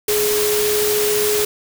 sine tone in noise, 419.9 Hz, G#4, 19 cents sharp, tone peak -17 dBFS, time 0.08-1.45 s, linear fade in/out 5 ms, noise white, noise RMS -21 dBFS, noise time 0.08-1.45 s, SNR +1 dB, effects none

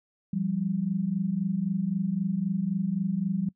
sine tone pair together, 172.17 / 196 Hz, F3 / G3, -24 / 0 cents, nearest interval major second, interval 224 cents, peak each -29 / -27 dBFS, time 0.33-3.49 s, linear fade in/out 5 ms, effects noise-tail reverb RT60 0.1 s tail -22 dB re dry

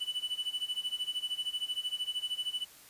triangle tone with tremolo, 2978 Hz, F#7, 11 cents sharp, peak -28 dBFS, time 0-2.65 s, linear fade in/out 20 ms, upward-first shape sine, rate 13 Hz, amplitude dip 90%, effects white hiss -55 dBFS RMS until 2.89 s + resampled to 32000 Hz

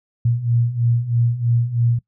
sine beating tone pair, 116.5 / 119.6 Hz, A#2 / A#2, -1 / +45 cents, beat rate 3.1 Hz, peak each -21 / -17 dBFS, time 0.25-1.99 s, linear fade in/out 5 ms, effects noise-tail reverb RT60 0.1 s tail -21 dB re dry

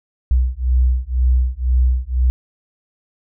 sine beating tone pair, 61.74 / 63.74 Hz, B1 / C2, 0 / -45 cents, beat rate 2 Hz, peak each -16 dBFS, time 0.31-2.3 s, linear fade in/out 0 ms, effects none

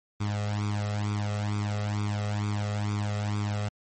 sawtooth tone with flanger, 103.83 Hz, G#2, in tune, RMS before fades -29 dBFS, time 0.2-3.69 s, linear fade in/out 10 ms, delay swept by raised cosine 0.84 to 1.57 ms, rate 2.2 Hz, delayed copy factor +0.95, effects MP3 32 kbps

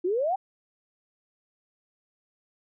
sine exponential sweep, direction up, 339.4 to 805 Hz, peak -23 dBFS, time 0.04-0.36 s, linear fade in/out 10 ms, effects none

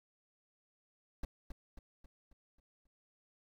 brown noise with echo, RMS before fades -36 dBFS, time 1.23-1.25 s, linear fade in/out 5 ms, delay 270 ms, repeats 6, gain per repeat -6 dB, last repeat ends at 2.87 s, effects none

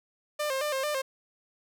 sawtooth tone with vibrato, 564 Hz, C#5, 30 cents sharp, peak -24 dBFS, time 0.39-1.02 s, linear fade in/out 10 ms, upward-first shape square, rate 4.5 Hz, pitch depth 100 cents each way, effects none

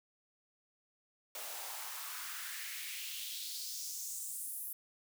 white noise with high-pass filter sweep, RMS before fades -43 dBFS, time 1.35-4.73 s, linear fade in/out 2 ms, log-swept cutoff 570 to 12000 Hz, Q 2.5, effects none

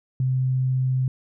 sine tone, 129.6 Hz, C3, 16 cents flat, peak -19 dBFS, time 0.2-1.08 s, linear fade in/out 2 ms, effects none

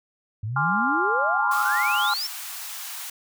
sine exponential sweep, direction up, 100 to 5550 Hz, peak -26 dBFS, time 0.43-2.27 s, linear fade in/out 5 ms
sine chord, D half-diminished seventh, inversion second, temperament equal, 830.6 / 1046.5 / 1174.7 / 1396.9 Hz, Ab5 / C6 / D6 / F6, 0 / 0 / 0 / 0 cents, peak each -26 / -28 / -29 / -23 dBFS, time 0.56-2.14 s, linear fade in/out 5 ms
white high-pass noise, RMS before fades -35 dBFS, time 1.51-3.1 s, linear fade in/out 5 ms, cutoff 720 Hz, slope 48 dB/octave
effects none

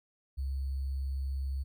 sine tone with sample-and-hold, 67.6 Hz, C#2, 43 cents flat, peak -31 dBFS, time 0.37-1.64 s, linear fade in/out 20 ms, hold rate 4410 Hz, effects none

